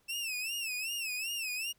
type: tone with vibrato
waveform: sawtooth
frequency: 2646 Hz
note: E7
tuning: 6 cents sharp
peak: -31 dBFS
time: 0.08-1.73 s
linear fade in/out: 20 ms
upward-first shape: sine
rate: 2.6 Hz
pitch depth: 130 cents each way
effects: pink hiss -71 dBFS RMS until 1.78 s